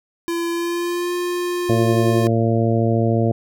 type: tone with pitch glide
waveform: square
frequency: 339.4 to 353.4 Hz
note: F4 to F4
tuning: -49 to +21 cents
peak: -21 dBFS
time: 0.28-2.27 s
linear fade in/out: 0 ms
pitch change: +70 cents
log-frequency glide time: 0.51-1.14 s
type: harmonic tone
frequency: 114.1 Hz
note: A#2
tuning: 37 cents flat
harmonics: 1 / 2 / 3 / 4 / 5 / 6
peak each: -18 / -21 / -23 / -24 / -25 / -26 dBFS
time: 1.69-3.32 s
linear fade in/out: 5 ms
effects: none